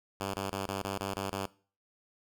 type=tone bursts; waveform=5% pulse; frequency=98 Hz; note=G2; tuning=in tune; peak=-22 dBFS; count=8; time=0.2-1.46 s; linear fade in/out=5 ms; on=140 ms; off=20 ms; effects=noise-tail reverb RT60 0.4 s tail -20 dB re dry